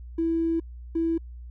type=tone pair in turn; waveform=triangle; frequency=329.6 / 329.6 Hz; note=E4 / E4; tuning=0 / 0 cents; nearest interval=unison; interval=0 cents; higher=neither; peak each=-18 dBFS; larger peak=neither; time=0.18-0.6 / 0.95-1.18 s; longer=first; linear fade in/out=10 ms; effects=tanh soft clip ceiling -20 dBFS + added 60 Hz sine -38 dBFS peak until 1.5 s